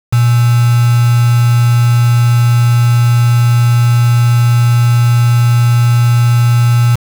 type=tone with quantisation; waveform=sine; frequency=119.5 Hz; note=A#2; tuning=43 cents sharp; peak=-6 dBFS; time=0.12-6.96 s; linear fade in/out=10 ms; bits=3; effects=none